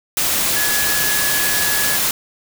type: tone in noise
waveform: sine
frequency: 1692 Hz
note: G#6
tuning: 32 cents sharp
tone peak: -22 dBFS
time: 0.56-1.97 s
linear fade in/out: 2 ms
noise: white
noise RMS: -18 dBFS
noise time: 0.17-2.11 s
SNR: -7 dB
effects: none